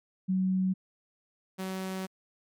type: tone pair in turn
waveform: sine / sawtooth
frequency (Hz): 187.3 / 188.71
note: F#3 / F#3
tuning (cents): +21 / +34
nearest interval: unison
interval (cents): 13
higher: second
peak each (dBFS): -24 / -29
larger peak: first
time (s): 0.28-0.74 / 1.58-2.07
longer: second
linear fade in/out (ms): 20
effects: MP3 96 kbps